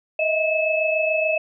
sine tone cluster, 627 / 654 / 2598 Hz, D#5 / E5 / E7, +13 / -14 / -26 cents, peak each -21 / -27 / -22 dBFS, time 0.19-1.38 s, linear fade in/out 5 ms, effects none

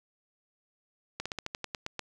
slowing click train, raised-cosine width 0.2 ms, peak -17 dBFS, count 10, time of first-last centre 1.2-1.993 s, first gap 56 ms, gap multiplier 1.11, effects none

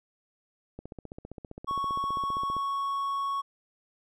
click train, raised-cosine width 2 ms, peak -27 dBFS, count 28, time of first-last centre 0.79-2.566 s, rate 15.2 Hz
triangle tone, 1108.7 Hz, C#6, in tune, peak -26 dBFS, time 1.67-3.42 s, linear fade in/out 20 ms
effects none

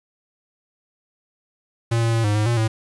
square tone with pitch steps, 115.9 / 115.1 / 114.4 / 104.1 / 106.3 / 118.4 / 111 Hz, A#2 / A#2 / A#2 / G#2 / G#2 / A#2 / A2, -10 / -22 / -32 / +5 / +41 / +27 / +16 cents, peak -18 dBFS, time 1.91-2.68 s, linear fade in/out 10 ms, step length 110 ms, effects resampled to 24000 Hz + 8-bit

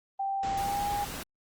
sine tone with pitch glide, 784 to 815.9 Hz, G5 to G#5, 0 to -31 cents, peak -28 dBFS, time 0.19-1.05 s, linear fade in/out 10 ms, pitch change +69 cents, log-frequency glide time 0.51-0.88 s
pink noise, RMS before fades -38 dBFS, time 0.43-1.23 s, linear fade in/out 2 ms
effects Opus 24 kbps

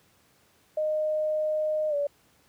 sine tone with pitch glide, 616 to 574.7 Hz, D#5 to D5, -17 to -38 cents, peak -24 dBFS, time 0.77-2.07 s, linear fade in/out 5 ms, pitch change -121 cents, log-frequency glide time 1.89-1.95 s, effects pink hiss -63 dBFS RMS until 2.48 s + high-pass 80 Hz 12 dB/octave

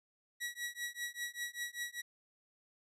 sawtooth tone with tremolo, 1925 Hz, B6, 45 cents flat, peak -32 dBFS, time 0.4-2.02 s, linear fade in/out 20 ms, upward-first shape triangle, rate 5.1 Hz, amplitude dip 100%, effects resampled to 32000 Hz

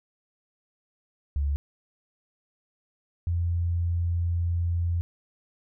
sine tone pair in turn, 71.3 / 85.87 Hz, C#2 / F2, +49 / -29 cents, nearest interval minor third, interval 322 cents, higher second, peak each -23 dBFS, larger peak neither, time 1.36-1.56 / 3.27-5.01 s, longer second, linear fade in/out 0 ms, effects none

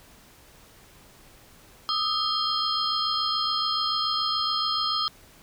sine tone cluster, 1221 / 1288 / 3209 / 4238 / 5100 Hz, D#6 / E6 / G7 / C8 / D#8, -33 / -41 / +40 / +21 / +42 cents, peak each -30 dBFS, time 1.89-5.08 s, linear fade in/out 0 ms, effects pink hiss -53 dBFS RMS until 5.42 s

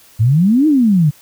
sine exponential two-way sweep, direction up then down, 103 to 319.6 to 140.1 Hz, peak -8 dBFS, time 0.19-1.11 s, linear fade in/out 20 ms, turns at 0.67 s, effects white hiss -46 dBFS RMS until 1.21 s

